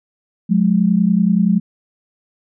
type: tone pair together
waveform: sine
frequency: 180.94 / 211.5 Hz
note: F#3 / G#3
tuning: -38 / +32 cents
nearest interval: minor third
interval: 270 cents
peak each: -14 dBFS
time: 0.49-1.6 s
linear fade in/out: 20 ms
effects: none